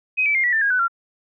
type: tone with pitch steps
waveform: sine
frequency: 2520 / 2311 / 2119 / 1943.2 / 1781.9 / 1634 / 1498.4 / 1374 Hz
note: D#7 / D7 / C7 / B6 / A6 / G#6 / F#6 / F6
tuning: +21 / -28 / +21 / -29 / +21 / -29 / +21 / -29 cents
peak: -16 dBFS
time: 0.17-0.882 s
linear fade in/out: 20 ms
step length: 89 ms
effects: none